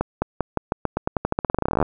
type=accelerating click train; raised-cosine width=1 ms; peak=-6 dBFS; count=27; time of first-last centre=0.01-1.827 s; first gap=210 ms; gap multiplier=0.89; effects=none